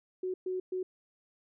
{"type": "tone bursts at uneven times", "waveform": "sine", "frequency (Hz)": 370, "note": "F#4", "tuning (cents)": 0, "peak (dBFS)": -31, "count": 3, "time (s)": [[0.23, 0.34], [0.46, 0.6], [0.72, 0.83]], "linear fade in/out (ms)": 5, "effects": []}